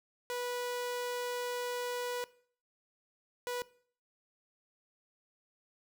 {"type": "tone bursts at uneven times", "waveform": "sawtooth", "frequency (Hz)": 490, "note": "B4", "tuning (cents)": -14, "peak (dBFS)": -31, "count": 2, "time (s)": [[0.3, 2.24], [3.47, 3.62]], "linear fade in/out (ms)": 0, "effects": ["noise-tail reverb RT60 0.5 s tail -19 dB re dry"]}